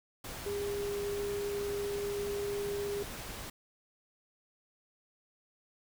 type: tone in noise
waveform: sine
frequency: 405.8 Hz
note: G#4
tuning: 40 cents flat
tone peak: -33 dBFS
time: 0.46-3.03 s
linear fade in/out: 5 ms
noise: pink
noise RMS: -43 dBFS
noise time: 0.24-3.5 s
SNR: +7 dB
effects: none